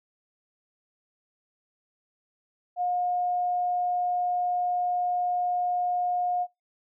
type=tone; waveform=sine; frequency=716 Hz; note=F5; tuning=43 cents sharp; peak=-24 dBFS; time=2.76-6.47 s; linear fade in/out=50 ms; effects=noise-tail reverb RT60 0.2 s tail -26 dB re dry